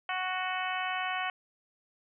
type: harmonic tone with a mistuned harmonic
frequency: 370 Hz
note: F#4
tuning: in tune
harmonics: 2 / 3 / 4 / 5 / 6 / 7 / 8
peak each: -35 / -37 / -38 / -39 / -40 / -40 / -41 dBFS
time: 0.09-1.3 s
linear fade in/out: 2 ms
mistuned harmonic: 8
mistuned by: +27 cents
effects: none